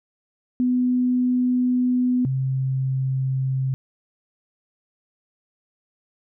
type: tone pair in turn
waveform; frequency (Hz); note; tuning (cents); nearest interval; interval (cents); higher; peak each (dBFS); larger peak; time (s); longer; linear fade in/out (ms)
sine; 249.7 / 132.27; B3 / C3; +19 / +19; major seventh; 1100; first; -17 / -20; first; 0.6-2.25 / 2.25-3.74; first; 0
effects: none